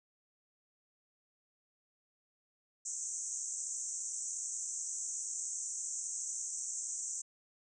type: band-pass noise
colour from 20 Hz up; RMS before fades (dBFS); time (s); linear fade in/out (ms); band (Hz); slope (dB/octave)
pink; -40; 2.85-7.22; 10; 6100 to 8200; 96
effects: none